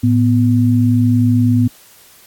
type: tone pair together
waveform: sine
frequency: 110.07 / 246.9 Hz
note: A2 / B3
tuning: +1 / 0 cents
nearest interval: octave + major second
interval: 1399 cents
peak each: -12 dBFS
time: 0.03-1.68 s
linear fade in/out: 10 ms
effects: white hiss -45 dBFS RMS until 2.26 s + AAC 64 kbps